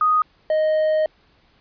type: tone pair in turn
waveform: sine / triangle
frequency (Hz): 1244.5 / 622.2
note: D#6 / D#5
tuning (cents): 0 / 0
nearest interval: octave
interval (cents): 1200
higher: first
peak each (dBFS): -14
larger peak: neither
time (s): 0.01-0.22 / 0.5-1.06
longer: second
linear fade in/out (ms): 2
effects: pink hiss -58 dBFS RMS until 1.6 s + resampled to 11025 Hz